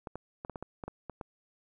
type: clicks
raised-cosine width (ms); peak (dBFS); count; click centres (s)
1; -25; 10; 0.072 / 0.156 / 0.449 / 0.497 / 0.558 / 0.626 / 0.838 / 0.88 / 1.097 / 1.212
effects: 11-bit